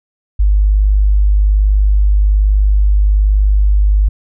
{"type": "tone", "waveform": "sine", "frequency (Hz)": 50.6, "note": "G#1", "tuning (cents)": -44, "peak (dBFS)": -7, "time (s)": [0.39, 4.09], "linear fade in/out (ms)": 10, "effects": []}